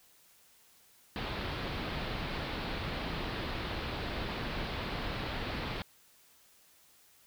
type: low-pass noise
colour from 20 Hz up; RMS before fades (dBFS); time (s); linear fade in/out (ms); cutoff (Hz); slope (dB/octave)
pink; -37; 1.16-5.82; 0; 4500; 48
effects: white hiss -63 dBFS RMS until 7.26 s